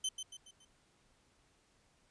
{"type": "tone with echo", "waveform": "20% pulse", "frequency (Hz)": 3075, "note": "G7", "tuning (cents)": -34, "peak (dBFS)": -28, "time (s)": [0.04, 0.09], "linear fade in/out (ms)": 5, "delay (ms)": 140, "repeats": 4, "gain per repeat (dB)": -7, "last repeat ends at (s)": 0.65, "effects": ["pink hiss -71 dBFS RMS until 2.1 s", "resampled to 22050 Hz"]}